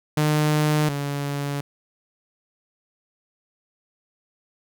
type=tone pair in turn; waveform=sawtooth; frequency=151.5 / 142.44 Hz; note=D#3 / C#3; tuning=-46 / +47 cents; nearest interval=minor second; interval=107 cents; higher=first; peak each=-14 / -21 dBFS; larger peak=first; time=0.17-0.89 / 0.89-1.61 s; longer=neither; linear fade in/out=5 ms; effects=none